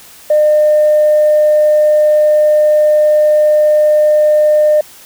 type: tone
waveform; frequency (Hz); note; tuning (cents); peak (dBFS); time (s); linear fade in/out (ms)
sine; 605; D#5; -49; -5; 0.3-4.81; 5
effects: tanh soft clip ceiling -2 dBFS + white hiss -38 dBFS RMS until 5.05 s